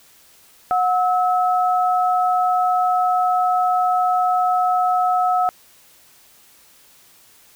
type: tone pair together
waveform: sine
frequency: 730 / 1295.3 Hz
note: F#5 / E6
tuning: -24 / -31 cents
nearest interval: minor seventh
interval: 993 cents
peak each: -16 / -21 dBFS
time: 0.71-5.49 s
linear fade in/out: 0 ms
effects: white hiss -51 dBFS RMS until 7.55 s